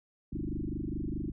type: tone with frequency modulation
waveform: sine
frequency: 174.61 Hz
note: F3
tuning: in tune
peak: -32 dBFS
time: 0.32-1.32 s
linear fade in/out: 10 ms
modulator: 24.8 Hz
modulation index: 6.5
effects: none